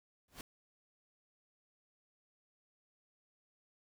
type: noise with exponential growth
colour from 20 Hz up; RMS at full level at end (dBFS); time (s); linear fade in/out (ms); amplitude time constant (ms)
pink; -42; 0.28-0.41; 2; 28
effects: none